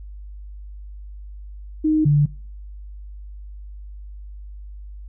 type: tone pair in turn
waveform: sine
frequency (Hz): 310 / 146.3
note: D#4 / D3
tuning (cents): -6 / -6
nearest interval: octave + minor second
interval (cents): 1300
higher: first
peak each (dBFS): -15 / -12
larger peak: second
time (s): 1.84-2.05 / 2.05-2.26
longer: neither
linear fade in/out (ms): 10
effects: noise-tail reverb RT60 0.4 s tail -22 dB re dry + added 50 Hz sine -34 dBFS peak until 5.08 s